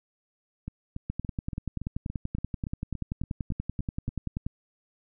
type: two click trains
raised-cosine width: 5 ms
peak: -22 / -18 dBFS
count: 13 / 36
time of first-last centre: 0.68-4.089 / 1.1-4.465 s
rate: 3.52 / 10.4 Hz
effects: none